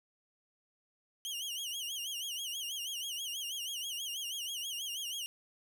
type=tone with vibrato; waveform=sawtooth; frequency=3039 Hz; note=F#7; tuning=46 cents sharp; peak=-34 dBFS; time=1.25-5.26 s; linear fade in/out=0 ms; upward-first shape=sine; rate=6.2 Hz; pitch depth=150 cents each way; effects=none